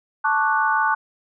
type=chord; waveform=sine; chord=D major seventh; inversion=second; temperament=equal; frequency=880 / 1108.7 / 1174.7 / 1480 Hz; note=A5 / C#6 / D6 / F#6; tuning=0 / 0 / 0 / 0 cents; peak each=-21 / -24 / -25 / -21 dBFS; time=0.24-0.95 s; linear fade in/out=10 ms; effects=none